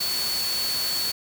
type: tone in noise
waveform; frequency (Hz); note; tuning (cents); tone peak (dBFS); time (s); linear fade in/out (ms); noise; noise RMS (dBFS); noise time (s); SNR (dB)
sine; 4435; C#8; 0; -25; 0-1.12; 10; white; -30; 0-1.12; +2
effects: none